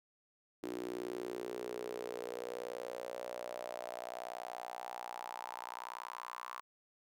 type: tone with high-pass filter sweep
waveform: sawtooth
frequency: 60.6 Hz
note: B1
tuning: 32 cents flat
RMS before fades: -44 dBFS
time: 0.63-6.61 s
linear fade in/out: 0 ms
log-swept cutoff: 330 to 1100 Hz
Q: 5.5
effects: none